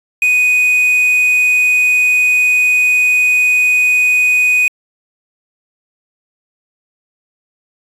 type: tone with quantisation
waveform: triangle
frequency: 2489 Hz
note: D#7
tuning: in tune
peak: -7 dBFS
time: 0.22-4.68 s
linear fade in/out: 2 ms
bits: 5
effects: resampled to 32000 Hz